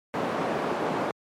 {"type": "band-pass noise", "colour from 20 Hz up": "white", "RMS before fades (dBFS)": -28, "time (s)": [0.14, 1.11], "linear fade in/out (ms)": 0, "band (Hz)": [170, 780], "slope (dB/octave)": 12, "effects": ["high-pass 100 Hz 12 dB/octave", "MP3 64 kbps"]}